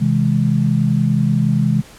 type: chord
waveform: sine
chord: C augmented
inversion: none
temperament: equal with one note detuned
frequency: 130.81 / 161.42 / 207.7 Hz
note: C3 / E3 / G#3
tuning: 0 / -36 / 0 cents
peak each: -17 dBFS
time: 0-1.82 s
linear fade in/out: 20 ms
effects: pink hiss -42 dBFS RMS until 1.98 s + low-pass 11000 Hz 12 dB/octave